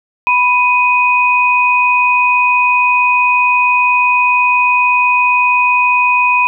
sine tone pair together, 987.8 / 2497 Hz, B5 / D#7, 0 / +6 cents, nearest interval octave + major third, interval 1606 cents, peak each -11 dBFS, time 0.27-6.47 s, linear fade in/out 0 ms, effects none

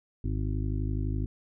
harmonic tone, 51.91 Hz, G#1, in tune, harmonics 1 / 2 / 3 / 5 / 6 / 7, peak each -30 / -31 / -40 / -38 / -41 / -45 dBFS, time 0.24-1.26 s, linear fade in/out 5 ms, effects none

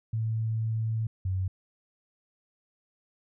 sine tone pair in turn, 111.5 / 93.8 Hz, A2 / F#2, +23 / +24 cents, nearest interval minor third, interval 299 cents, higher first, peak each -26 dBFS, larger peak neither, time 0.13-1.07 / 1.25-1.48 s, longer first, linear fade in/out 5 ms, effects none

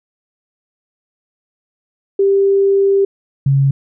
sine tone pair in turn, 394.1 / 137.46 Hz, G4 / C#3, +9 / -14 cents, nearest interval octave + tritone, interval 1823 cents, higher first, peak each -9 dBFS, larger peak neither, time 2.19-3.05 / 3.46-3.71 s, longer first, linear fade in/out 5 ms, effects none

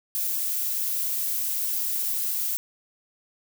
violet noise, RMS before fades -27 dBFS, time 0.15-2.57 s, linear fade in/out 0 ms, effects none

